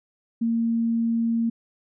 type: tone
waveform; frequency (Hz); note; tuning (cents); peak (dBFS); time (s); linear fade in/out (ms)
sine; 230; A#3; -23; -20; 0.41-1.5; 10
effects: none